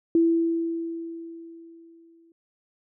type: tone with exponential decay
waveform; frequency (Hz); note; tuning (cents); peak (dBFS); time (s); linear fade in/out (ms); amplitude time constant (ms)
sine; 332.3; E4; +14; -15; 0.15-2.32; 2; 470
effects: none